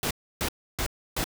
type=noise bursts; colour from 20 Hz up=pink; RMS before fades=-28 dBFS; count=4; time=0.03-1.242 s; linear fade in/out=2 ms; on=78 ms; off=300 ms; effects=none